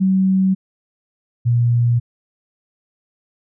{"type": "tone pair in turn", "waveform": "sine", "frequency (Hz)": [189.8, 119.35], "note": ["F#3", "A#2"], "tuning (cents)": [44, 41], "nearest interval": "minor sixth", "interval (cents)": 803, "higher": "first", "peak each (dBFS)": -12, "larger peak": "neither", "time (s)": [[0, 0.55], [1.45, 2]], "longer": "neither", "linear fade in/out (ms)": 20, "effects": []}